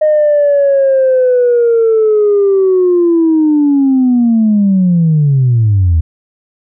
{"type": "linear sweep", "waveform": "sine", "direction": "down", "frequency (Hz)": [618, 77.1], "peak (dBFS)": -5, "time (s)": [0.01, 6.01], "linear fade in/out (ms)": 10, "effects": ["tanh soft clip ceiling -3 dBFS"]}